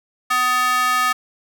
square tone with high-pass filter, 250.7 Hz, B3, 26 cents sharp, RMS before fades -18 dBFS, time 0.3-1.13 s, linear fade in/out 10 ms, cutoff 1300 Hz, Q 3.1, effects none

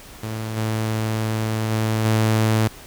sawtooth tone with level steps, 110 Hz, A2, in tune, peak -22 / -17 / -15 / -12 dBFS, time 0.23-2.68 s, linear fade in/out 5 ms, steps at 0.56 / 1.7 / 2.04 s, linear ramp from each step 20 ms, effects pink hiss -42 dBFS RMS until 2.86 s

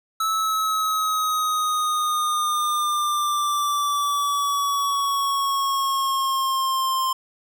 square exponential sweep, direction down, 1307 to 1046.5 Hz, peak -21 dBFS, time 0.2-7.13 s, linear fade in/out 5 ms, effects none

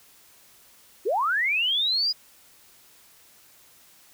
sine linear sweep, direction up, 331.7 to 4983 Hz, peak -21 dBFS, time 1.05-2.13 s, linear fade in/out 20 ms, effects white hiss -55 dBFS RMS until 4.13 s

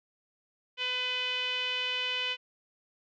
5% pulse tone with low-pass filter, 502 Hz, B4, 28 cents sharp, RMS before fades -32 dBFS, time 0.77-2.37 s, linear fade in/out 50 ms, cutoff 2900 Hz, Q 5.2, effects none

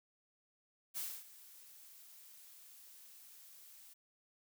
blue noise with ADSR envelope, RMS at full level -40 dBFS, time 0.94-3.94 s, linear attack 35 ms, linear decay 260 ms, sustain -18 dB, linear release 12 ms, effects none

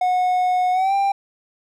triangle tone with pitch glide, 730 to 791.5 Hz, F#5 to G5, -24 to +17 cents, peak -14 dBFS, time 0.01-1.12 s, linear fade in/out 5 ms, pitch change +141 cents, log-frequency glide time 0.72-0.94 s, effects none

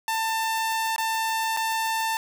sawtooth tone with dropouts, 893 Hz, A5, 25 cents sharp, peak -20 dBFS, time 0.08-2.17 s, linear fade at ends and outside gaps 1 ms, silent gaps 0.962-0.981 / 1.566-1.571 s, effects none

